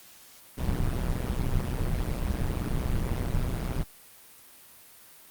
brown noise with amplitude modulation, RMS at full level -24 dBFS, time 0.57-3.84 s, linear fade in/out 20 ms, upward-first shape sine, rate 125 Hz, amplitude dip 85%, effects white hiss -52 dBFS RMS until 5.3 s + Opus 48 kbps

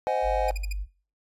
triangle chord, Ab dominant seventh, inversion first, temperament just, 519.1 / 623 / 747.5 / 830.6 Hz, C5 / Eb5 / Gb5 / Ab5, -14 / +2 / +17 / 0 cents, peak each -27 dBFS, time 0.07-0.51 s, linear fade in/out 0 ms
sine tone, 49 Hz, G1, in tune, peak -27 dBFS, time 0.22-0.87 s, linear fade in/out 50 ms
sawtooth tone bursts, 2451 Hz, D#7, 27 cents flat, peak -30 dBFS, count 4, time 0.48-0.728 s, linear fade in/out 5 ms, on 20 ms, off 56 ms
effects noise-tail reverb RT60 0.4 s tail -22 dB re dry + resampled to 32000 Hz

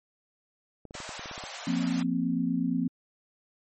clicks, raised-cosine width 2 ms, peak -30 dBFS, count 10, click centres 0.853 / 0.909 / 0.952 / 1.003 / 1.092 / 1.194 / 1.258 / 1.313 / 1.379 / 1.438 s
pink high-pass noise, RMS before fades -40 dBFS, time 0.94-2.03 s, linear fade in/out 5 ms, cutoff 560 Hz, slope 48 dB/octave
sine chord, F suspended fourth, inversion none, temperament equal, 174.61 / 233.1 / 261.6 Hz, F3 / Bb3 / C4, 0 / 0 / 0 cents, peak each -30 / -30 / -28 dBFS, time 1.67-2.88 s, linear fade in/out 5 ms
effects MP3 32 kbps

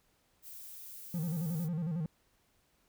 violet noise, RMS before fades -48 dBFS, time 0.42-1.69 s, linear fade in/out 50 ms
triangle tone with vibrato, 164.81 Hz, E3, in tune, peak -30 dBFS, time 1.14-2.06 s, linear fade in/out 2 ms, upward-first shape square, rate 11 Hz, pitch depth 110 cents each way
effects pink hiss -72 dBFS RMS until 2.88 s

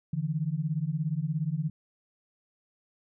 sine beating tone pair, 146.83 / 163.83 Hz, D3 / E3, 0 / -10 cents, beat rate 17 Hz, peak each -30 dBFS, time 0.13-1.7 s, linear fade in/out 5 ms, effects none

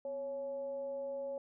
sine tone with frequency modulation, 553 Hz, C#5, 4 cents flat, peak -37 dBFS, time 0.05-1.38 s, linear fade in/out 2 ms, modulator 299 Hz, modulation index 0.28, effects none

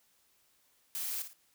blue noise with echo, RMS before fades -37 dBFS, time 0.95-1.22 s, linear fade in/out 0 ms, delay 56 ms, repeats 2, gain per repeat -9 dB, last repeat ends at 1.332 s, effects white hiss -70 dBFS RMS until 1.54 s

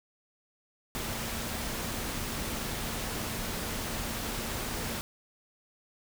sine tone in noise, 228.3 Hz, A#3, 36 cents flat, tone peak -44 dBFS, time 0.95-5.01 s, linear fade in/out 0 ms, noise pink, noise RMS -35 dBFS, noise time 0.95-5.01 s, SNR -12 dB, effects none

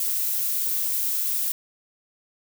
violet noise, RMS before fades -25 dBFS, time 0-1.52 s, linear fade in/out 2 ms, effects none

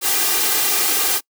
white noise with comb filter, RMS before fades -18 dBFS, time 0.01-1.21 s, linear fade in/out 50 ms, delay 2.5 ms, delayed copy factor +0.8, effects noise-tail reverb RT60 0.1 s tail -26 dB re dry + high-pass 200 Hz 12 dB/octave

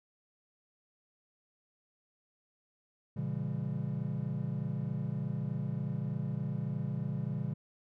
triangle chord, A# diminished seventh, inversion none, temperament just, 116.54 / 139.85 / 167.82 / 201.4 Hz, A#2 / C#3 / E3 / G3, 0 / +16 / +31 / +47 cents, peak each -37 / -34 / -37 / -38 dBFS, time 3.16-7.54 s, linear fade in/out 10 ms, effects none

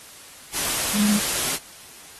sine tone in noise, 207.7 Hz, G#3, in tune, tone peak -17 dBFS, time 0.93-1.2 s, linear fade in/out 50 ms, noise white, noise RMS -24 dBFS, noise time 0.52-1.59 s, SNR +4 dB, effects white hiss -44 dBFS RMS until 2.19 s + AAC 32 kbps

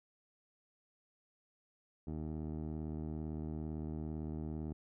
15% pulse tone with low-pass filter, 77.78 Hz, D#2, in tune, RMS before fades -41 dBFS, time 2.07-4.73 s, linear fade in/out 5 ms, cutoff 460 Hz, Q 1.1, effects none

